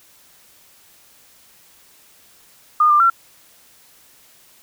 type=tone with pitch steps; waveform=sine; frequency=1220 / 1192 / 1360 Hz; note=D#6 / D6 / F6; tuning=-34 / +25 / -46 cents; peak=-10 dBFS; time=2.8-3.1 s; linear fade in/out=5 ms; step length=100 ms; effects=white hiss -51 dBFS RMS until 4.62 s